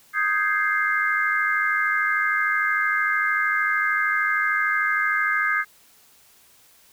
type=chord; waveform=sine; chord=Ab major seventh; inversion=second; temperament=equal; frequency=1244.5 / 1568 / 1661.2 / 2093 Hz; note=Eb6 / G6 / Ab6 / C7; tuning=0 / 0 / 0 / 0 cents; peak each=-25 dBFS; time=0.13-5.65 s; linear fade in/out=50 ms; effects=white hiss -55 dBFS RMS until 6.92 s